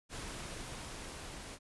pink noise with level ramp, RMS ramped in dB -43 to -47 dBFS, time 0.09-1.59 s, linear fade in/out 50 ms, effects resampled to 24000 Hz

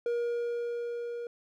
triangle tone with level ramp, 474.6 Hz, A#4, 31 cents sharp, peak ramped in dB -25 to -33 dBFS, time 0.06-1.27 s, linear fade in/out 2 ms, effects none

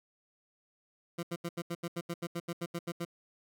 20% pulse tone bursts, 171 Hz, F3, 36 cents flat, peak -29 dBFS, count 15, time 1.18-3.051 s, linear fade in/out 10 ms, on 51 ms, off 79 ms, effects none

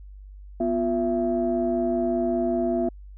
sine tone cluster, 246.3 / 351.4 / 670 Hz, B3 / F4 / E5, -5 / +11 / +28 cents, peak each -25 dBFS, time 0.6-2.89 s, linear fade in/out 5 ms, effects tanh soft clip ceiling -13 dBFS + added 49 Hz sine -40 dBFS peak until 3.17 s

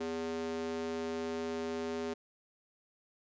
square tone with high-pass filter, 81.9 Hz, E2, 11 cents flat, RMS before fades -37 dBFS, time 0-2.14 s, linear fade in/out 10 ms, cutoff 330 Hz, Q 9, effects resampled to 16000 Hz

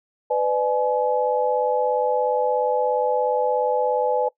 sine tone cluster, 501 / 598 / 848 Hz, B4 / D5 / G#5, +25 / +31 / +36 cents, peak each -21 / -25 / -23 dBFS, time 0.3-4.29 s, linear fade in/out 10 ms, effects noise-tail reverb RT60 0.1 s tail -22 dB re dry

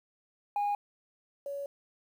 sine tone pair in turn, 819 / 562.5 Hz, G#5 / C#5, -24 / +25 cents, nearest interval perfect fifth, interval 651 cents, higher first, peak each -25 / -34 dBFS, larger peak first, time 0.56-0.75 / 1.46-1.66 s, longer second, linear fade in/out 2 ms, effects tanh soft clip ceiling -26 dBFS + 10-bit

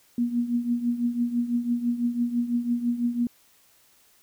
sine tone with tremolo, 239.4 Hz, A#3, 46 cents sharp, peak -19 dBFS, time 0.18-3.27 s, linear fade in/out 2 ms, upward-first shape triangle, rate 6 Hz, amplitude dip 80%, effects white hiss -60 dBFS RMS until 4.22 s

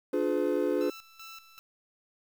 triangle chord, D diminished seventh, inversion none, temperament just, 293.7 / 352.4 / 422.9 / 507.5 Hz, D4 / F4 / Ab4 / Cb5, 0 / +16 / +31 / +47 cents, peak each -29 dBFS, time 0.13-0.9 s, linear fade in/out 5 ms
15% pulse tone with tremolo, 1327 Hz, E6, 11 cents sharp, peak -38 dBFS, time 0.81-1.59 s, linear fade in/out 0 ms, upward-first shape square, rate 2.6 Hz, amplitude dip 55%
effects 9-bit

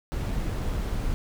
brown noise with dropouts, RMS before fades -28 dBFS, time 0.12-1.14 s, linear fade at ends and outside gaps 0 ms, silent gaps 0.287-0.292 / 0.737-0.741 s, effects none

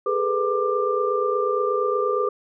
sine tone cluster, 411.4 / 439.8 / 496.3 / 1188 Hz, G#4 / A4 / B4 / D6, -16 / -1 / +8 / +20 cents, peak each -24 / -29 / -24 / -25 dBFS, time 0.06-2.29 s, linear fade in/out 5 ms, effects none

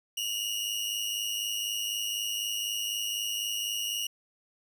sawtooth tone pair together, 2830 / 2934 Hz, F7 / F#7, +22 / -15 cents, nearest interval minor second, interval 63 cents, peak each -29 / -31 dBFS, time 0.17-4.07 s, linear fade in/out 5 ms, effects none

